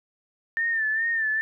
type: tone with vibrato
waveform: sine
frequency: 1792 Hz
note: A6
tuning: 31 cents sharp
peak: -22 dBFS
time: 0.57-1.41 s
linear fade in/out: 0 ms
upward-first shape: sine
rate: 2.4 Hz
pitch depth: 60 cents each way
effects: none